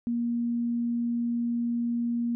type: tone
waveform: sine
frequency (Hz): 236.5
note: A#3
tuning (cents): +25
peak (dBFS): -25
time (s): 0.07-2.35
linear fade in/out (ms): 0
effects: none